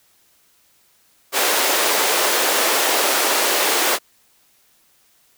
pink high-pass noise, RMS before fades -18 dBFS, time 1.32-3.99 s, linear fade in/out 50 ms, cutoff 380 Hz, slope 24 dB/octave, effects white hiss -58 dBFS RMS until 5.37 s

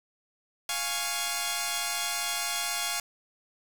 5% pulse chord, Db major, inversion first, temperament equal, 698.5 / 830.6 / 1108.7 Hz, F5 / Ab5 / Db6, 0 / 0 / 0 cents, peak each -22 dBFS, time 0.69-3 s, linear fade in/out 2 ms, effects 7-bit

